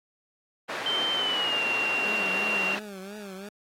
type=band-pass noise; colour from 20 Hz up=white; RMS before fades=-34 dBFS; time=0.68-2.8 s; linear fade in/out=20 ms; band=290 to 1900 Hz; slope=12 dB/octave
type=tone with pitch glide; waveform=sine; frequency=3112 to 2757 Hz; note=G7 to F7; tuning=-13 to -23 cents; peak=-25 dBFS; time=0.86-2.75 s; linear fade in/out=2 ms; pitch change=-210 cents; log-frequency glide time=1.13-1.63 s
type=tone with vibrato; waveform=20% pulse; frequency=199.5 Hz; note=G3; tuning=31 cents sharp; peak=-33 dBFS; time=2.05-3.49 s; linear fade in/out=5 ms; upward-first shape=triangle; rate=2.9 Hz; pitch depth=130 cents each way
effects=AAC 48 kbps